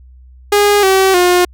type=tone with pitch steps; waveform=sawtooth; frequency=410.3 / 382.8 / 357.2 Hz; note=G#4 / G4 / F4; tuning=-21 / -41 / +39 cents; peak=-4 dBFS; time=0.52-1.45 s; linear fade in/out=5 ms; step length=310 ms; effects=added 63 Hz sine -37 dBFS peak until 1.53 s